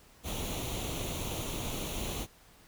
pink noise with comb filter, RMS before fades -36 dBFS, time 0.23-2.27 s, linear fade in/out 50 ms, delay 0.3 ms, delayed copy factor +0.65, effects pink hiss -59 dBFS RMS until 2.67 s

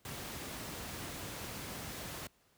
pink noise, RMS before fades -43 dBFS, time 0.05-2.27 s, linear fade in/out 2 ms, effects pink hiss -70 dBFS RMS until 2.57 s + high-pass 60 Hz 12 dB/octave

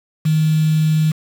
sine tone with quantisation, 156.3 Hz, D#3, 8 cents sharp, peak -12 dBFS, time 0.25-1.12 s, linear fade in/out 10 ms, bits 5, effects none

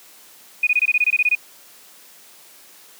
sine tone bursts, 2473 Hz, D#7, 11 cents flat, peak -13 dBFS, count 12, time 0.63-1.352 s, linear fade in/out 5 ms, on 40 ms, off 22 ms, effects white hiss -47 dBFS RMS until 2.99 s + high-pass 200 Hz 12 dB/octave

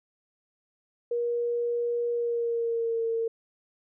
sine tone with pitch glide, 475.6 to 456 Hz, A#4 to A#4, +35 to -38 cents, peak -25 dBFS, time 1.11-3.28 s, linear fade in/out 5 ms, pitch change -73 cents, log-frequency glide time 2.11-3.04 s, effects none

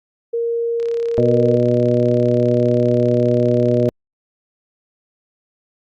sine tone, 466.2 Hz, A#4, in tune, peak -17 dBFS, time 0.33-1.56 s, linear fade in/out 10 ms
click train, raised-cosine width 0.2 ms, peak -21 dBFS, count 109, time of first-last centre 0.8-3.886 s, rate 35 Hz
harmonic tone, 121.5 Hz, B2, 28 cents flat, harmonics 1 / 2 / 3 / 4 / 5, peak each -19 / -19 / -19 / -19 / -19 dBFS, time 1.18-3.89 s, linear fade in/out 0 ms
effects Opus 48 kbps

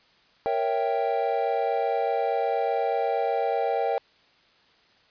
triangle chord, A# diminished seventh, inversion none, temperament equal, 466.2 / 554.4 / 659.3 / 784 Hz, A#4 / C#5 / E5 / G5, 0 / 0 / 0 / 0 cents, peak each -26 / -28 / -28 / -25 dBFS, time 0.46-3.98 s, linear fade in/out 0 ms, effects white hiss -60 dBFS RMS until 5.1 s + resampled to 11025 Hz

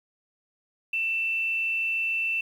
sine tone with amplitude modulation, 2673 Hz, E7, 23 cents sharp, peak -23 dBFS, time 0.93-2.41 s, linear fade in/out 5 ms, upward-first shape sine, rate 262 Hz, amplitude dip 25%, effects 9-bit

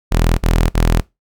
sawtooth tone bursts, 41.2 Hz, E1, in tune, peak -7 dBFS, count 3, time 0.11-1.012 s, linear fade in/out 20 ms, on 270 ms, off 46 ms, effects noise-tail reverb RT60 0.2 s tail -21 dB re dry

